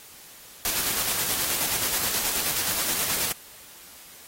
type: noise with tremolo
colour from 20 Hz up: white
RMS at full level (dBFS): -25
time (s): 0.65-3.32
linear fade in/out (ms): 0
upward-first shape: square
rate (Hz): 9.4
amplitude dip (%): 30
effects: white hiss -47 dBFS RMS until 4.27 s + AAC 48 kbps